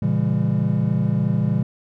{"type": "chord", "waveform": "triangle", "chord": "A# diminished seventh", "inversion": "none", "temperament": "just", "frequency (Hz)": [116.54, 139.85, 167.82, 201.4], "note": ["A#2", "C#3", "E3", "G3"], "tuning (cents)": [0, 16, 31, 47], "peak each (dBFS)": -21, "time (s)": [0.02, 1.63], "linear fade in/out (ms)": 5, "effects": []}